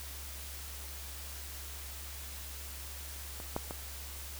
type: clicks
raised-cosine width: 1 ms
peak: -30 / -18 / -25 dBFS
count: 3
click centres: 3.401 / 3.564 / 3.709 s
effects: added 69 Hz sine -45 dBFS peak until 4.39 s + white hiss -46 dBFS RMS until 4.39 s